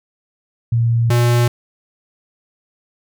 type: tone pair in turn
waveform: sine / square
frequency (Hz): 116.54 / 120.02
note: A#2 / B2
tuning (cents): 0 / -49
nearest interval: minor second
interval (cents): 51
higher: second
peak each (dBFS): -12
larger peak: neither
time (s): 0.72-1.1 / 1.1-1.48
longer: neither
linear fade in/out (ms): 5
effects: none